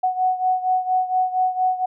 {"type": "beating tone pair", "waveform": "sine", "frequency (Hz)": [740, 744.3], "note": ["F#5", "F#5"], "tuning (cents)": [0, 10], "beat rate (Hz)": 4.3, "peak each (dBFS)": [-19, -23], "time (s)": [0.03, 1.86], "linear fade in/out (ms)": 10, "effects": []}